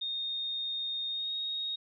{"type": "tone with pitch glide", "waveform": "sine", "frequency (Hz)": [3686, 3744], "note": ["A#7", "A#7"], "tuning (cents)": [-20, 7], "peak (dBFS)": -32, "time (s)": [0.01, 1.76], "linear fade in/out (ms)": 10, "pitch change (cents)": 27, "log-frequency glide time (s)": [1.09, 1.34], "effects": []}